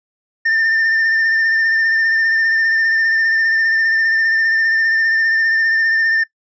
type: tone with vibrato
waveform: triangle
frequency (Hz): 1800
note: A6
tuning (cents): +39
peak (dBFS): -11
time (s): 0.45-6.24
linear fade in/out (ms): 10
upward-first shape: sine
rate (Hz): 15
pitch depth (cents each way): 23
effects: noise-tail reverb RT60 0.1 s tail -20 dB re dry + resampled to 16000 Hz